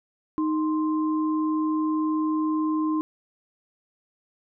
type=tone pair together; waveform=sine; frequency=311.1 / 1046.4 Hz; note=D#4 / C6; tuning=0 / 0 cents; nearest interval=octave + major sixth; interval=2100 cents; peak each=-22 / -31 dBFS; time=0.38-3.01 s; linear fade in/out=0 ms; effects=none